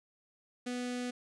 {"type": "tone with notch filter", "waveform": "sawtooth", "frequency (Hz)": 246.9, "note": "B3", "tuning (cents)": 0, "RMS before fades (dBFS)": -37, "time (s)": [0.66, 1.11], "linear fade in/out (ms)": 10, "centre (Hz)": 990, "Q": 1.7, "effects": ["resampled to 22050 Hz", "11-bit"]}